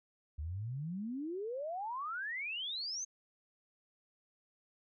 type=exponential sweep; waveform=sine; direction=up; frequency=70.9 to 6470 Hz; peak=-37 dBFS; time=0.38-3.05 s; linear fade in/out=10 ms; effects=none